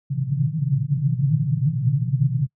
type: band-pass noise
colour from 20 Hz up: pink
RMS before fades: -21 dBFS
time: 0.1-2.47 s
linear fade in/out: 10 ms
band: 120 to 160 Hz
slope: 96 dB/octave
effects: noise-tail reverb RT60 0.1 s tail -24 dB re dry